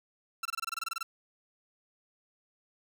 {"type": "tone bursts", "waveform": "sawtooth", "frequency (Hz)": 1347, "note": "E6", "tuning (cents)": 37, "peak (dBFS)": -28, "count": 13, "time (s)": [0.43, 1.03], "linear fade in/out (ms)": 5, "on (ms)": 24, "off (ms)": 24, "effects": []}